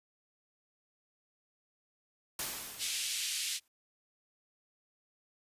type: noise with exponential decay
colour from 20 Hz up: white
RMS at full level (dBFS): -35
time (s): 2.39-3.68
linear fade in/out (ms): 2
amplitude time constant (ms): 280
type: band-pass noise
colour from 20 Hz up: pink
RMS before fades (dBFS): -36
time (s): 2.78-3.6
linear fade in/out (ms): 50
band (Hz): 2600 to 11000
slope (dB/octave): 24
effects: resampled to 32000 Hz